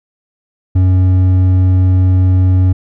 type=tone with hard clipping; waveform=triangle; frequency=92.5 Hz; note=F#2; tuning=in tune; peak=-8 dBFS; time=0.75-2.73 s; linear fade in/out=10 ms; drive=9 dB; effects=none